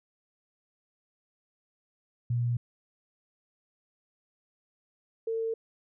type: tone pair in turn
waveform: sine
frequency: 120 / 451.1 Hz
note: B2 / A4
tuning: -49 / +43 cents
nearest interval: octave + major seventh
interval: 2292 cents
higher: second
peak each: -25 / -28 dBFS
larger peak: first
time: 2.3-2.57 / 5.27-5.54 s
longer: neither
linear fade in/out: 5 ms
effects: none